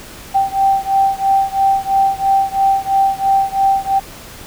sine beating tone pair, 780 / 783 Hz, G5 / G5, -9 / -2 cents, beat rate 3 Hz, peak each -14 / -15 dBFS, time 0.34-4 s, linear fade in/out 20 ms, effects pink hiss -35 dBFS RMS until 4.46 s

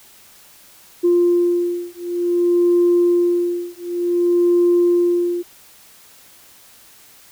sine beating tone pair, 349.2 / 349.75 Hz, F4 / F4, 0 / +3 cents, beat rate 0.55 Hz, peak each -16 dBFS, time 1.03-5.43 s, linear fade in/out 20 ms, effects tanh soft clip ceiling -7 dBFS + white hiss -47 dBFS RMS until 7.31 s

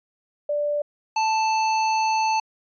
sine / square tone pair in turn, 587.3 / 880 Hz, D5 / A5, 0 / 0 cents, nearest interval perfect fifth, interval 700 cents, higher second, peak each -21 / -20 dBFS, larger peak second, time 0.49-0.82 / 1.16-2.4 s, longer second, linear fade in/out 5 ms, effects resampled to 16000 Hz

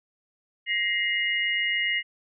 sine tone cluster, 1897 / 2090 / 2875 Hz, A#6 / C7 / F7, +30 / -2 / +50 cents, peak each -29 / -26 / -28 dBFS, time 0.66-2.03 s, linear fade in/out 50 ms, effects none

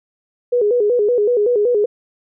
sine tone with vibrato, 450 Hz, A4, 39 cents sharp, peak -12 dBFS, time 0.52-1.86 s, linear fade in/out 10 ms, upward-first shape square, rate 5.3 Hz, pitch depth 140 cents each way, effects none

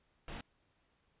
pink noise, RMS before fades -44 dBFS, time 0.28-0.41 s, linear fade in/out 2 ms, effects pink hiss -75 dBFS RMS until 1.2 s + resampled to 8000 Hz

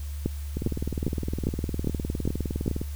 two click trains, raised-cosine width 3 ms, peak -11 / -16 dBFS, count 7 / 45, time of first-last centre 0.26-2.679 / 0.57-2.815 s, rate 2.48 / 19.6 Hz, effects added 72 Hz sine -31 dBFS peak until 2.95 s + white hiss -49 dBFS RMS until 2.95 s

